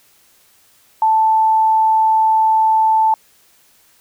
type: tone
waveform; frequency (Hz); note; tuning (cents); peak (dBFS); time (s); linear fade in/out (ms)
sine; 880; A5; 0; -10; 1.02-3.14; 2
effects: white hiss -53 dBFS RMS until 4 s